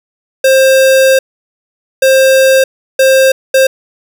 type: tone bursts at uneven times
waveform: square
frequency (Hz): 530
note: C5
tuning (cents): +22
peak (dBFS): -5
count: 4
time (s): 0.44-1.19 / 2.02-2.64 / 2.99-3.32 / 3.54-3.67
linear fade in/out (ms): 5
effects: none